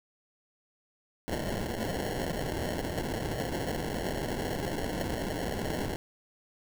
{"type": "noise with sample-and-hold", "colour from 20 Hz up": "white", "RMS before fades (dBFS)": -33, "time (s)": [1.28, 5.96], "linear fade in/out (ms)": 0, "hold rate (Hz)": 1225, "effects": []}